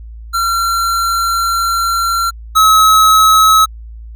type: tone pair in turn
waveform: square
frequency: 1366 / 1285.2 Hz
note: F6 / E6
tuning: -39 / -44 cents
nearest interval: minor second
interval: 105 cents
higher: first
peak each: -13 / -6 dBFS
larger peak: second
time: 0.33-2.31 / 2.55-3.66 s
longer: first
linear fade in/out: 20 ms
effects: added 56 Hz sine -28 dBFS peak until 4.15 s